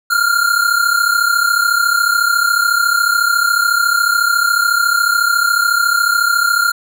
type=tone pair together; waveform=square; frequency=1383 / 1417 Hz; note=F6 / F6; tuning=-17 / +25 cents; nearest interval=unison; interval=42 cents; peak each=-15 dBFS; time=0.1-6.72 s; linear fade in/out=10 ms; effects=none